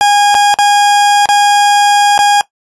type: tone with dropouts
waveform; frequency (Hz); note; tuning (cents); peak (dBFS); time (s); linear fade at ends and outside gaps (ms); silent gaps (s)
40% pulse; 819; G#5; -24; -5; 0.01-2.41; 0; 0.344-0.35 / 0.541-0.587 / 1.257-1.289 / 2.178-2.19
effects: noise-tail reverb RT60 0.1 s tail -17 dB re dry + resampled to 24000 Hz